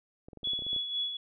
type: clicks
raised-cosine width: 2 ms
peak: -33 dBFS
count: 11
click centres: 0.285 / 0.332 / 0.373 / 0.432 / 0.473 / 0.534 / 0.591 / 0.622 / 0.666 / 0.731 / 0.763 s
type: tone with tremolo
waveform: sine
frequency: 3387 Hz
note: G#7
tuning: 33 cents sharp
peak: -28 dBFS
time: 0.44-1.17 s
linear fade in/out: 5 ms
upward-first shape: sine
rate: 4 Hz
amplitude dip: 55%
effects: none